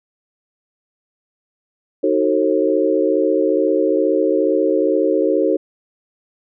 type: chord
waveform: sine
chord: D# diminished seventh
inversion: none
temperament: just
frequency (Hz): 311.1 / 373.4 / 448 / 537.6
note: D#4 / F#4 / A4 / C5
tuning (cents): 0 / +16 / +31 / +47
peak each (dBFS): -19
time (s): 2.03-5.57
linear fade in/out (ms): 10
effects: none